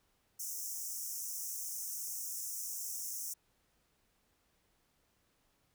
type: high-pass noise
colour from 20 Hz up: pink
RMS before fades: -41 dBFS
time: 0.39-3.34 s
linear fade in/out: 10 ms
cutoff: 5500 Hz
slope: 96 dB/octave
effects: pink hiss -75 dBFS RMS until 5.74 s